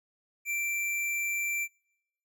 square tone, 2349 Hz, D7, in tune, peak -30 dBFS, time 0.45-1.68 s, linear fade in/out 50 ms, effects noise-tail reverb RT60 0.8 s tail -26 dB re dry

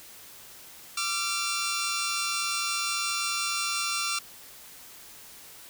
10% pulse tone pair together, 1175.1 / 1370 Hz, D6 / F6, +1 / -34 cents, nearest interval minor third, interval 265 cents, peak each -23 / -21 dBFS, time 0.97-4.19 s, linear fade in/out 5 ms, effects white hiss -48 dBFS RMS until 5.69 s

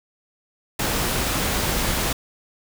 pink noise, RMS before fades -23 dBFS, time 0.79-2.13 s, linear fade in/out 5 ms, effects none

